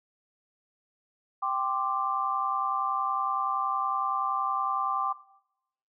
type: chord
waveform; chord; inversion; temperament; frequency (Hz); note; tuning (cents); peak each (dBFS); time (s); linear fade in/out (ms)
sine; G suspended fourth; none; just; 784 / 1045.3 / 1176; G5 / C6 / D6; 0 / -2 / +2; -32 / -32 / -29; 1.42-5.13; 10
effects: noise-tail reverb RT60 0.8 s tail -17 dB re dry